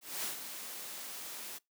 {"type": "noise with ADSR envelope", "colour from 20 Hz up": "white", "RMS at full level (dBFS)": -36, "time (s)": [0.01, 1.59], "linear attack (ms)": 230, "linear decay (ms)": 120, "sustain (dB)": -8, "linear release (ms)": 23, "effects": ["noise-tail reverb RT60 0.2 s tail -25 dB re dry", "high-pass 200 Hz 12 dB/octave"]}